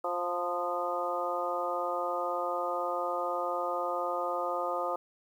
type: harmonic tone with a mistuned harmonic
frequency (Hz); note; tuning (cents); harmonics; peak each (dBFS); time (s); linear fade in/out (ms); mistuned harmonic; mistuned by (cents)
176; F3; +14; 2 / 3 / 4 / 5 / 6 / 7; -40 / -34 / -36 / -38 / -40 / -35; 0.04-4.96; 5; 6; -30
effects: 10-bit

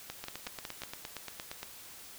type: two click trains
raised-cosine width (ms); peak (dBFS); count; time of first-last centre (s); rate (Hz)
0.2; -22 / -21; 13 / 5; 0.24-1.63 / 0.1-0.835; 8.63 / 5.44
effects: white hiss -50 dBFS RMS until 2.18 s

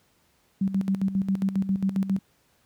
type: tone with tremolo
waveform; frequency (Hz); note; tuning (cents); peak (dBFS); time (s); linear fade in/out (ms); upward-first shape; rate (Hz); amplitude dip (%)
sine; 193.3; G3; -24; -20; 0.61-2.19; 5; square; 7.4; 70
effects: pink hiss -65 dBFS RMS until 2.65 s + high-pass 60 Hz 12 dB/octave

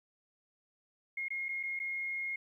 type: tone with dropouts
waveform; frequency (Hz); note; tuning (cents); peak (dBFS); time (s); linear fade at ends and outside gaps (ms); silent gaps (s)
sine; 2147; C7; +44; -34; 1.17-2.36; 5; 1.284-1.304 / 1.485-1.489 / 1.63-1.634 / 1.792-1.799
effects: 12-bit

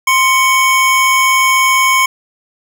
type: tone pair together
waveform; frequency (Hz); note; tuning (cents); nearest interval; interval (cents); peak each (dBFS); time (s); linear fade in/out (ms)
square; 1046.5 / 2228; C6 / C#7; 0 / +8; octave + minor second; 1308; -12; 0.07-2.06; 5
effects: none

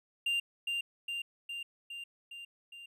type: tone with echo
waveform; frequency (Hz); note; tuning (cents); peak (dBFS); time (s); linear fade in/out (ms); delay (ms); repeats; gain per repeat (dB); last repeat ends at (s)
triangle; 2790; F7; -2; -27; 0.26-0.4; 5; 410; 6; -3; 2.86
effects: none

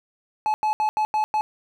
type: tone bursts at uneven times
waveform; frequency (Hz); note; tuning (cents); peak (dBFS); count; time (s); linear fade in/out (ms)
triangle; 858; A5; -44; -17; 6; 0.46-0.54 / 0.63-0.73 / 0.8-0.89 / 0.97-1.05 / 1.14-1.24 / 1.34-1.41; 0
effects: none

